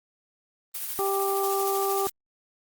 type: noise with tremolo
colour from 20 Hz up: blue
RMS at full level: -31 dBFS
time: 0.74-2.1 s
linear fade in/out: 10 ms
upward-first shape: triangle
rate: 13 Hz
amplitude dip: 40%
type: harmonic tone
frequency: 392.6 Hz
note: G4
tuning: 3 cents sharp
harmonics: 1 / 2 / 3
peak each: -26 / -29 / -31 dBFS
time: 0.99-2.07 s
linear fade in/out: 0 ms
effects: Opus 32 kbps